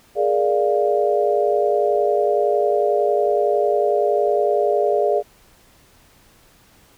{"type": "chord", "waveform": "sine", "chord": "Bb dominant seventh", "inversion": "third", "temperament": "equal", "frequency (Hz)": [415.3, 466.2, 587.3, 698.5], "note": ["Ab4", "Bb4", "D5", "F5"], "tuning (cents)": [0, 0, 0, 0], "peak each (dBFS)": [-19, -24, -20, -22], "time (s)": [0.15, 5.23], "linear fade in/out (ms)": 50, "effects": ["pink hiss -53 dBFS RMS until 6.97 s"]}